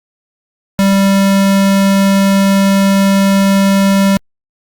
square tone, 196 Hz, G3, in tune, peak -8 dBFS, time 0.79-4.17 s, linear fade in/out 0 ms, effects Opus 48 kbps

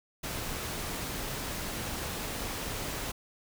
pink noise, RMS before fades -36 dBFS, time 0.23-3.12 s, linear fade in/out 10 ms, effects none

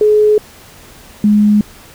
sine tone pair in turn, 423.6 / 208.9 Hz, G#4 / G#3, +34 / +10 cents, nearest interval octave, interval 1224 cents, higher first, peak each -6 dBFS, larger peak neither, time 0.01-0.38 / 1.24-1.61 s, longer neither, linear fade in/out 2 ms, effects pink hiss -39 dBFS RMS until 1.94 s

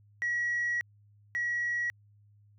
sine tone pair in turn, 1918 / 1918 Hz, A#6 / A#6, +49 / +49 cents, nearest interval unison, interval 0 cents, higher neither, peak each -26 / -27 dBFS, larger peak first, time 0.22-0.81 / 1.35-1.9 s, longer first, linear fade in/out 0 ms, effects tanh soft clip ceiling -25 dBFS + added 103 Hz sine -58 dBFS peak until 2.58 s

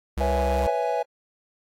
square tone, 67.4 Hz, C#2, 48 cents flat, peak -25 dBFS, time 0.17-0.67 s, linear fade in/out 5 ms
triangle chord, C# minor seventh, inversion third, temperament equal, 493.9 / 554.4 / 659.3 / 830.6 Hz, B4 / C#5 / E5 / G#5, 0 / 0 / 0 / 0 cents, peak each -26 / -28 / -26 / -25 dBFS, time 0.2-1.03 s, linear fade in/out 10 ms
effects AAC 48 kbps

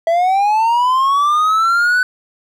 triangle linear sweep, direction up, 654 to 1507 Hz, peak -9 dBFS, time 0.07-2.03 s, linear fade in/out 2 ms, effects none

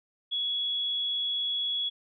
sine tone, 3364 Hz, G#7, 22 cents sharp, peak -27 dBFS, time 0.31-1.9 s, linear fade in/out 20 ms, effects none

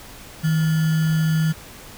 sine tone with sample-and-hold, 159.3 Hz, D#3, 41 cents sharp, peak -16 dBFS, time 0.43-1.53 s, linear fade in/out 20 ms, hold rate 1575 Hz, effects pink hiss -41 dBFS RMS until 1.97 s

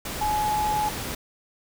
sine tone in noise, 846 Hz, G#5, 32 cents sharp, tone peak -22 dBFS, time 0.21-0.89 s, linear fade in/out 5 ms, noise pink, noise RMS -32 dBFS, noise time 0.05-1.15 s, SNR +7 dB, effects none

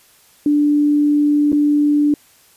sine tone with dropouts, 293.7 Hz, D4, in tune, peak -11 dBFS, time 0.46-2.14 s, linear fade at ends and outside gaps 2 ms, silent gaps 1.52-1.528 s, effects white hiss -51 dBFS RMS until 2.56 s + resampled to 32000 Hz

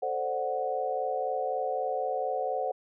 sine chord, D dominant seventh, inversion second, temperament equal, 440 / 523.3 / 587.3 / 740 Hz, A4 / C5 / D5 / F#5, 0 / 0 / 0 / 0 cents, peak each -36 / -32 / -37 / -31 dBFS, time 0.02-2.72 s, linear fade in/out 10 ms, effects none

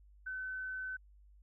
sine tone, 1519 Hz, F#6, 45 cents sharp, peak -38 dBFS, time 0.26-0.97 s, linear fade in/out 10 ms, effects added 50 Hz sine -58 dBFS peak until 1.42 s

